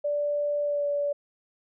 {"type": "tone with pitch glide", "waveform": "sine", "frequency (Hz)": [584, 576.3], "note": ["D5", "D5"], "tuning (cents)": [-10, -33], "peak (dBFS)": -24, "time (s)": [0.04, 1.13], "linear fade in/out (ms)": 10, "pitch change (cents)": -23, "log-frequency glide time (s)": [0.63, 0.86], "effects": []}